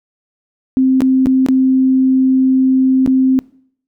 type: tone with dropouts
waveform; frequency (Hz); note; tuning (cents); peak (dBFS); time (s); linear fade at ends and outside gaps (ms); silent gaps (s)
sine; 261.6; C4; 0; -8; 0.77-3.39; 0; 1.006-1.019 / 1.259-1.269 / 1.463-1.486 / 3.062-3.075
effects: noise-tail reverb RT60 0.6 s tail -23 dB re dry